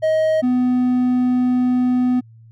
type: tone pair in turn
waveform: triangle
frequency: 630 / 250 Hz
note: D#5 / B3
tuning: +21 / +21 cents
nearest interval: octave + major third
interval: 1600 cents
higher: first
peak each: -12 dBFS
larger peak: neither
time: 0.02-0.42 / 0.42-2.21 s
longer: second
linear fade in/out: 20 ms
effects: added 113 Hz sine -42 dBFS peak until 2.51 s